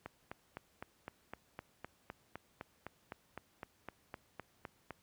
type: click train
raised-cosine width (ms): 0.5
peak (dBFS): -28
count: 20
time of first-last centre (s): 0.06-4.907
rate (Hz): 3.92
effects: pink hiss -71 dBFS RMS until 5.02 s + high-pass 60 Hz 12 dB/octave